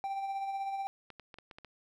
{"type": "tone with tremolo", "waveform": "triangle", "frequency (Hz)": 784, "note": "G5", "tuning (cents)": 0, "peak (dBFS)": -30, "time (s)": [0.04, 0.87], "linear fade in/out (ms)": 0, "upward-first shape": "sine", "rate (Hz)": 16, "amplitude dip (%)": 40}
{"type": "clicks", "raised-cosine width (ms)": 0.3, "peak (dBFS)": -32, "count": 7, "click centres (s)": [1.103, 1.197, 1.342, 1.386, 1.512, 1.585, 1.647]}
{"effects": []}